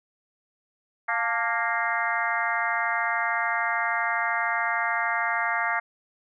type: harmonic tone with a mistuned harmonic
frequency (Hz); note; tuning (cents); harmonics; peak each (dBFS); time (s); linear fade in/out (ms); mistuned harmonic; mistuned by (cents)
233.1; A#3; 0; 3 / 4 / 5 / 6 / 7 / 8 / 9; -31 / -31 / -31 / -31 / -31 / -31 / -31; 1.08-5.8; 10; 4; -69
effects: none